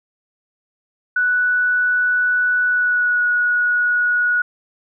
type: tone with pitch glide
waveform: sine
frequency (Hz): 1480 to 1458.8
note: F#6 to F#6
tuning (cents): 0 to -25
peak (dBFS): -14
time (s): 1.16-4.42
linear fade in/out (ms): 5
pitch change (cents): -25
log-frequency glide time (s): 2.66-3.25
effects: none